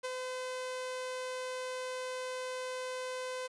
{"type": "tone with ADSR envelope", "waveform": "sawtooth", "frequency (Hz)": 510, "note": "C5", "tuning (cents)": -44, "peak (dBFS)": -30, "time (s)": [0.03, 3.48], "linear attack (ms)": 19, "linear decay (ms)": 27, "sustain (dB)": -3, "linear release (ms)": 21, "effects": ["resampled to 22050 Hz", "10-bit"]}